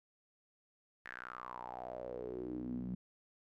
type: tone with band-pass filter sweep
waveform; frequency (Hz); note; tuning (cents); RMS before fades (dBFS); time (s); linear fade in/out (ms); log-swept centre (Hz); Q
sawtooth; 61.74; B1; 0; -44; 1.05-2.95; 5; 1800 to 190; 6.8
effects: none